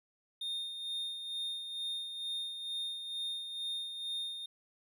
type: tone with tremolo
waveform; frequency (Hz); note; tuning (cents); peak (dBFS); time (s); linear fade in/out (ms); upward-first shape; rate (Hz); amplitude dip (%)
triangle; 3660; A#7; -32; -33; 0.41-4.46; 5; sine; 2.2; 50
effects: none